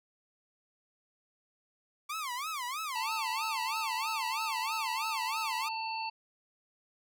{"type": "tone with vibrato", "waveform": "sawtooth", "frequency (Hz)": 1123, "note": "C#6", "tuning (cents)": 22, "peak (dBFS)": -31, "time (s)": [2.09, 5.69], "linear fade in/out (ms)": 10, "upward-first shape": "sine", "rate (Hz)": 3.1, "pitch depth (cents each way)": 260}
{"type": "harmonic tone", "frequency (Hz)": 893, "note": "A5", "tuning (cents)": 25, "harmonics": [1, 3, 5], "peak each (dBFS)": [-35, -40, -42], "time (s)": [2.95, 6.1], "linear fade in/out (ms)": 10}
{"effects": []}